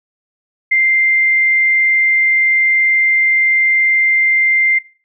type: tone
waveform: sine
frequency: 2093 Hz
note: C7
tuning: in tune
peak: -9 dBFS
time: 0.71-4.79 s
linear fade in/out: 10 ms
effects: noise-tail reverb RT60 0.4 s tail -22 dB re dry